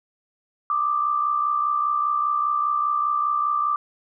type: tone pair together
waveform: sine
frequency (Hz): 1179.5 / 1244.5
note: D6 / D#6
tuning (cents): +7 / 0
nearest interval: minor second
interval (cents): 93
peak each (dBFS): -20 / -28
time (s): 0.7-3.76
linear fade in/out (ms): 2
effects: none